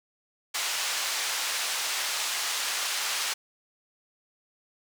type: band-pass noise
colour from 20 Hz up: white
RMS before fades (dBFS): -30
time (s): 0.54-3.34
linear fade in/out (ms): 10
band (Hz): 820 to 6600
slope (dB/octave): 12
effects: none